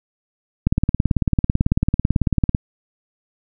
click train, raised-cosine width 5 ms, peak -3 dBFS, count 35, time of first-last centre 0.67-2.548 s, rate 18.1 Hz, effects none

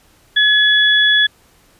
sine tone pair together, 1700 / 3400 Hz, G#6 / G#7, +40 / +40 cents, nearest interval octave, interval 1200 cents, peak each -12 dBFS, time 0.36-1.27 s, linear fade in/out 10 ms, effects pink hiss -52 dBFS RMS until 1.79 s + resampled to 32000 Hz

